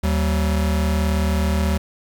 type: tone pair together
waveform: square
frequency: 76.3 / 190.28 Hz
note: D#2 / F#3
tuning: -33 / +49 cents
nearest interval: octave + major third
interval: 1582 cents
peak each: -19 / -24 dBFS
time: 0.03-1.78 s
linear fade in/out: 10 ms
effects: 9-bit